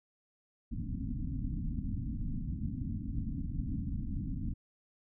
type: low-pass noise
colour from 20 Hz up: pink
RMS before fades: -36 dBFS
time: 0.71-4.54 s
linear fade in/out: 10 ms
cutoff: 290 Hz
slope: 96 dB/octave
effects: none